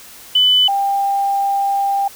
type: tone pair in turn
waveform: sine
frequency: 3000 / 794.6 Hz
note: F#7 / G5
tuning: +23 / +23 cents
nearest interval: octave + major seventh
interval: 2300 cents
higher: first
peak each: -9 / -14 dBFS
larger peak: first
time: 0.35-0.68 / 0.68-2.08 s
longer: second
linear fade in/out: 5 ms
effects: white hiss -39 dBFS RMS until 2.15 s